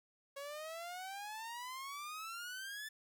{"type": "exponential sweep", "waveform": "sawtooth", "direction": "up", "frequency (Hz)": [551, 1760], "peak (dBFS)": -40, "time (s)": [0.36, 2.89], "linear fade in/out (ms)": 10, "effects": ["12-bit"]}